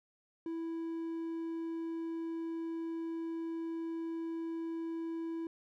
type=tone; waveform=triangle; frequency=329.6 Hz; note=E4; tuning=in tune; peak=-34 dBFS; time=0.46-5.47 s; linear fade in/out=2 ms; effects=none